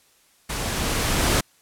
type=noise with level ramp; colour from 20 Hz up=pink; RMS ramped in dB=-28 to -19 dBFS; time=0.49-1.41 s; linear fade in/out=10 ms; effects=white hiss -59 dBFS RMS until 1.61 s + low-pass 12000 Hz 12 dB/octave